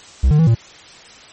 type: tone with pitch steps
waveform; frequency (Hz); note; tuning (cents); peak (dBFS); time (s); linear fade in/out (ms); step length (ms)
triangle; 65.1 / 150.2 / 162.5 / 114.8; C2 / D3 / E3 / A#2; -8 / +39 / -24 / -26; -7; 0.23-0.55; 10; 80
effects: white hiss -41 dBFS RMS until 1.32 s + MP3 32 kbps